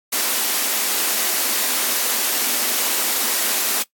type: high-pass noise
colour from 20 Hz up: white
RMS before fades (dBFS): -20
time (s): 0.12-3.83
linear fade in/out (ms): 10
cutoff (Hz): 210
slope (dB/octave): 96
effects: noise-tail reverb RT60 0.1 s tail -18 dB re dry + AAC 64 kbps